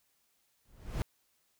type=noise with exponential growth; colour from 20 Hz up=brown; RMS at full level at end=-29 dBFS; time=0.65-1.02 s; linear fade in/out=0 ms; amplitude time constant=80 ms; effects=white hiss -74 dBFS RMS until 1.59 s